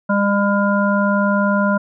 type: harmonic tone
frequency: 201.7 Hz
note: G3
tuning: 50 cents sharp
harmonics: 1 / 3 / 5 / 7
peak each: -16 / -20 / -22 / -21 dBFS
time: 0.09-1.78 s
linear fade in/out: 10 ms
effects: none